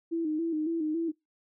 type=tone with vibrato; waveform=sine; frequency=320 Hz; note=D#4; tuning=49 cents sharp; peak=-27 dBFS; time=0.11-1.12 s; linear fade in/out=20 ms; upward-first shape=square; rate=3.6 Hz; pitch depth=65 cents each way; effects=noise-tail reverb RT60 0.2 s tail -26 dB re dry